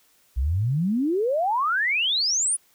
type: exponential sweep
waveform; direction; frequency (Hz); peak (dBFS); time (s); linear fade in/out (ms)
sine; up; 58.5 to 10110; -20; 0.36-2.57; 20
effects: white hiss -61 dBFS RMS until 2.74 s